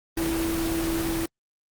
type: tone in noise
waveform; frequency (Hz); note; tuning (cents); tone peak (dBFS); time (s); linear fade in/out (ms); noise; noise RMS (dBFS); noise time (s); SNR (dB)
sine; 329.6; E4; 0; -25; 0.17-1.26; 5; pink; -30; 0.17-1.26; +2
effects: Opus 24 kbps